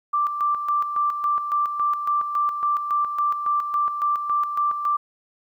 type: tone with tremolo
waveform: sine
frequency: 1176 Hz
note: D6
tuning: 2 cents sharp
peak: -18 dBFS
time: 0.13-4.97 s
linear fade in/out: 10 ms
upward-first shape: square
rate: 3.6 Hz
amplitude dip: 55%
effects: 10-bit